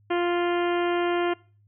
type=harmonic tone; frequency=349.2 Hz; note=F4; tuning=in tune; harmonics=1 / 2 / 3 / 4 / 5 / 6 / 7 / 8 / 9; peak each=-23 / -29 / -33 / -35 / -37 / -39 / -40 / -41 / -42 dBFS; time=0.1-1.34 s; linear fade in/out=10 ms; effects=noise-tail reverb RT60 0.4 s tail -23 dB re dry + added 103 Hz sine -57 dBFS peak until 1.67 s